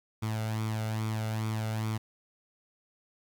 sawtooth tone with flanger, 109.7 Hz, A2, 5 cents flat, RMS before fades -32 dBFS, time 0.22-1.98 s, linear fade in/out 10 ms, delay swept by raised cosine 0.86 to 1.44 ms, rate 2.4 Hz, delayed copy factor +0.6, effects 11-bit

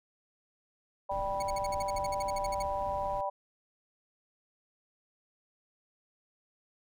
sine chord, G major, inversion second, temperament just, 588 / 784 / 980 Hz, D5 / G5 / B5, +2 / 0 / -14 cents, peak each -35 dBFS, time 1.09-3.3 s, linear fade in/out 10 ms
brown noise, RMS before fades -44 dBFS, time 1.11-3.21 s, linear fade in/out 2 ms
15% pulse tone bursts, 2218 Hz, C#7, in tune, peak -33 dBFS, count 16, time 1.4-2.626 s, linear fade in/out 5 ms, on 26 ms, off 54 ms
effects none

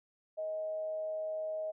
sine tone with amplitude modulation, 629 Hz, D#5, 19 cents sharp, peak -33 dBFS, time 0.37-1.72 s, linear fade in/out 20 ms, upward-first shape sine, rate 182 Hz, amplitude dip 25%, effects none

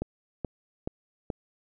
click train, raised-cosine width 2 ms, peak -17 dBFS, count 4, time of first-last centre 0.02-1.302 s, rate 2.34 Hz, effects none

